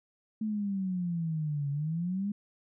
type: exponential two-way sweep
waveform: sine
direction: down then up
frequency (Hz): 220 to 140 to 208.9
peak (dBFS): -29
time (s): 0.41-2.32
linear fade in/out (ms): 5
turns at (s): 1.7
effects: none